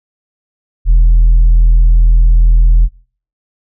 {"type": "tone with tanh clipping", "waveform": "sine", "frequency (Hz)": 41.18, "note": "E1", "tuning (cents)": -1, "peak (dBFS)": -4, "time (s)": [0.85, 2.89], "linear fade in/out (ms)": 50, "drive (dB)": 1, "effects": ["noise-tail reverb RT60 0.5 s tail -24 dB re dry"]}